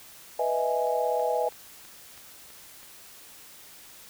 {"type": "chord", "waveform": "sine", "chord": "E major seventh", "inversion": "second", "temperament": "equal", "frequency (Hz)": [493.9, 622.3, 659.3, 830.6], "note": ["B4", "D#5", "E5", "G#5"], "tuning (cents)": [0, 0, 0, 0], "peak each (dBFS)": [-28, -30, -30, -29], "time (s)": [0.39, 1.49], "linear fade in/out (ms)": 5}
{"type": "click train", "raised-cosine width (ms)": 0.3, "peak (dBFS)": -34, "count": 7, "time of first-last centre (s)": [0.87, 2.831], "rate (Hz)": 3.06}
{"effects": ["white hiss -49 dBFS RMS until 4.09 s"]}